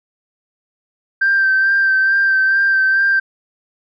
sine tone with vibrato, 1568 Hz, G6, in tune, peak -10 dBFS, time 1.21-3.2 s, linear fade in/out 10 ms, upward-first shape sine, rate 2.3 Hz, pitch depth 23 cents each way, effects tanh soft clip ceiling -7 dBFS

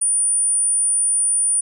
sine tone, 9397 Hz, D9, in tune, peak -15 dBFS, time 0.01-1.61 s, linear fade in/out 10 ms, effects none

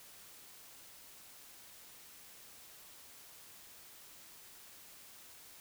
silence, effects white hiss -56 dBFS RMS until 5.6 s

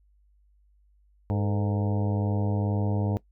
harmonic tone with a mistuned harmonic, 102.2 Hz, G#2, 27 cents flat, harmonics 1 / 2 / 3 / 4 / 5 / 6 / 7 / 8 / 9, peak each -25 / -31 / -35 / -37 / -39 / -41 / -42 / -43 / -44 dBFS, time 1.3-3.17 s, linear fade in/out 0 ms, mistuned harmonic 4, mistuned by +95 cents, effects noise-tail reverb RT60 0.1 s tail -19 dB re dry + added 50 Hz sine -59 dBFS peak until 3.31 s

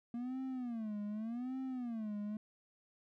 triangle tone with vibrato, 233.1 Hz, A#3, in tune, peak -36 dBFS, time 0.14-2.37 s, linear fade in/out 2 ms, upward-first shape sine, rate 0.85 Hz, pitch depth 210 cents each way, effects none

